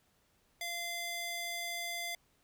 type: tone with high-pass filter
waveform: square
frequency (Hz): 689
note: F5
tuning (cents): -24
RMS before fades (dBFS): -39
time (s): 0.61-2.15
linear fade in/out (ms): 2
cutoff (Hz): 1600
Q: 0.87
effects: pink hiss -72 dBFS RMS until 2.43 s